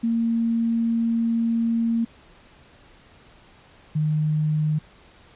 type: tone pair in turn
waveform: sine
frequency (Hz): 230 / 153.19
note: A#3 / D#3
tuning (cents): -23 / -27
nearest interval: perfect fifth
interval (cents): 704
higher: first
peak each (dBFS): -19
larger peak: neither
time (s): 0.03-2.05 / 3.95-4.79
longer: first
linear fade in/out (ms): 10
effects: pink hiss -52 dBFS RMS until 5.35 s + resampled to 8000 Hz